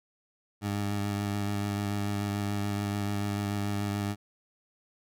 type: tone with vibrato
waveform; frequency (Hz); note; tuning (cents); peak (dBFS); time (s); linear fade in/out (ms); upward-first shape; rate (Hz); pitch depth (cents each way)
20% pulse; 101.8; G#2; -34; -24; 0.61-4.16; 50; sine; 6.9; 16
effects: none